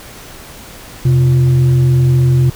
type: tone with frequency modulation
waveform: sine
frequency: 129.9 Hz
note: C3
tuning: 12 cents flat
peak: -7 dBFS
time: 1.05-2.5 s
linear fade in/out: 5 ms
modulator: 216 Hz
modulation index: 0.34
effects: pink hiss -34 dBFS RMS until 2.55 s